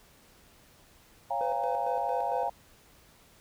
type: chord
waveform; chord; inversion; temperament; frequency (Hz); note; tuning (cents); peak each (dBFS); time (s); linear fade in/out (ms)
sine; Bb minor seventh; first; equal with one note detuned; 554.4 / 698.5 / 811.6 / 932.3; Db5 / F5 / Ab5 / Bb5; 0 / 0 / -40 / 0; -37 / -32 / -32 / -35; 1.3-2.5; 10
type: tone with tremolo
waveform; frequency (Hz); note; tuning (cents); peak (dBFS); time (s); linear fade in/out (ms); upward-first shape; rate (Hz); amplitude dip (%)
triangle; 507; B4; +45; -30; 1.41-2.48; 0; square; 4.4; 60
effects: pink hiss -59 dBFS RMS until 3.4 s